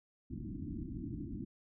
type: low-pass noise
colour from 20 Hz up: white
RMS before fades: -42 dBFS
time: 0.3-1.45 s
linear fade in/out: 10 ms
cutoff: 330 Hz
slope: 96 dB/octave
effects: none